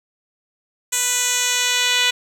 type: tone with band-pass filter sweep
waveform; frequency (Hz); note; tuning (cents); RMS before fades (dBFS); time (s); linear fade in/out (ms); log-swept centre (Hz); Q
10% pulse; 493.9; B4; 0; -19; 0.92-2.11; 10; 8000 to 3900; 1.7
effects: 7-bit